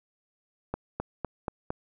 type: accelerating click train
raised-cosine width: 1 ms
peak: -16 dBFS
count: 5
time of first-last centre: 0.74-1.705 s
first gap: 260 ms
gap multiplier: 0.95
effects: none